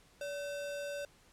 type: tone with sample-and-hold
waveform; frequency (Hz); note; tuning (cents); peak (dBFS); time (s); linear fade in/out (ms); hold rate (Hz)
sine; 573; D5; -43; -37; 0.21-1.05; 2; 2100
effects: pink hiss -64 dBFS RMS until 1.32 s + low-pass 11000 Hz 12 dB/octave